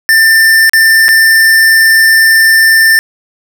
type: tone with dropouts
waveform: square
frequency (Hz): 1789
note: A6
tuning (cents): +28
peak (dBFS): -4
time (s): 0.09-2.99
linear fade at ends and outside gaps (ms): 0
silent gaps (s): 0.695-0.734 / 1.083-1.089
effects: none